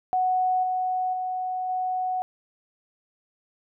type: tone with level steps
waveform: sine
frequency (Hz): 740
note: F#5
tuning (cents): 0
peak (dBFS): -20 / -23 / -26 / -24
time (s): 0.13-2.22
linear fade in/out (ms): 0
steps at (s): 0.63 / 1.13 / 1.69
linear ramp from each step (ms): 5
effects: none